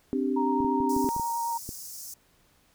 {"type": "chord", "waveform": "sine", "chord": "C suspended second", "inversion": "none", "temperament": "equal", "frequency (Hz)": [261.6, 293.7, 392], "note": ["C4", "D4", "G4"], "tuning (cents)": [0, 0, 0], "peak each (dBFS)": [-27, -30, -30], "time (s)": [0.13, 1.09], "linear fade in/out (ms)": 0}
{"type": "tone with vibrato", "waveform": "sine", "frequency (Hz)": 932, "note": "A#5", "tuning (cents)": -1, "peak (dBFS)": -27, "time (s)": [0.36, 1.58], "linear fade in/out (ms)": 10, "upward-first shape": "sine", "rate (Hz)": 9.1, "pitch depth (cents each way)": 12}
{"type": "clicks", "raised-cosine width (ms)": 3, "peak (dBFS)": -24, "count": 8, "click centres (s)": [0.604, 0.647, 0.803, 0.965, 1.045, 1.164, 1.197, 1.691]}
{"type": "high-pass noise", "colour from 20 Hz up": "pink", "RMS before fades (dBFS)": -41, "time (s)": [0.89, 2.14], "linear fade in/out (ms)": 5, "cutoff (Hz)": 5200, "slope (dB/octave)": 48}
{"effects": ["pink hiss -64 dBFS RMS until 2.74 s"]}